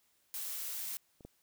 blue noise, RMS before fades -40 dBFS, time 0.34-0.97 s, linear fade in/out 0 ms
clicks, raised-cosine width 2 ms, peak -43 / -34 dBFS, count 2, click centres 1.208 / 1.25 s
effects white hiss -73 dBFS RMS until 1.42 s

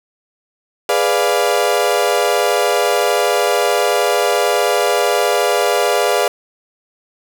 35% pulse chord, G# diminished seventh, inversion none, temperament equal, 415.3 / 493.9 / 587.3 / 698.5 Hz, G#4 / B4 / D5 / F5, 0 / 0 / 0 / 0 cents, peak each -17 dBFS, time 0.89-6.28 s, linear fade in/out 2 ms, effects none

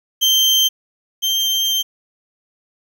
35% pulse tone pair in turn, 3136 / 3152 Hz, G7 / G7, 0 / +9 cents, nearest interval unison, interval 9 cents, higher second, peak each -10 / -14 dBFS, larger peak first, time 0.21-0.69 / 1.22-1.83 s, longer second, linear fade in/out 20 ms, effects 8-bit

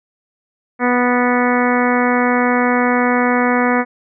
harmonic tone with a mistuned harmonic, 245.9 Hz, B3, 7 cents flat, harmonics 1 / 2 / 3 / 4 / 5 / 6 / 7 / 8 / 9, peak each -16 / -19 / -21 / -22 / -23 / -24 / -24 / -25 / -26 dBFS, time 0.79-3.85 s, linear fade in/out 50 ms, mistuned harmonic 7, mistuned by +20 cents, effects none

